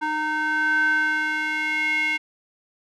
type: tone with band-pass filter sweep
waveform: square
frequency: 307.9 Hz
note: D#4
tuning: 18 cents flat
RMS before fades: -23 dBFS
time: 0.01-2.18 s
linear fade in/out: 20 ms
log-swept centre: 1200 to 2300 Hz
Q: 6.5
effects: none